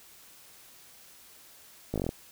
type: slowing click train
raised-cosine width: 2 ms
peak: -17 dBFS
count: 8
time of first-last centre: 1.94-2.091 s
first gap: 18 ms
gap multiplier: 1.06
effects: white hiss -54 dBFS RMS until 2.31 s